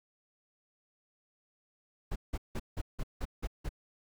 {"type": "noise bursts", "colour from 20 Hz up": "brown", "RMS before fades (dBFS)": -34, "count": 8, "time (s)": [2.11, 3.692], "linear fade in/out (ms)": 10, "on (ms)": 49, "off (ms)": 170, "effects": []}